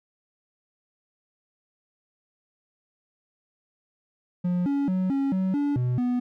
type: tone with pitch steps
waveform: triangle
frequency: 178 / 281.1 / 185.9 / 274.7 / 188.4 / 287.3 / 124.2 / 246.5 Hz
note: F3 / C#4 / F#3 / C#4 / F#3 / D4 / B2 / B3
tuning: +33 / +24 / +8 / -16 / +32 / -38 / +10 / -3 cents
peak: -20 dBFS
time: 4.44-6.2 s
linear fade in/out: 10 ms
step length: 220 ms
effects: none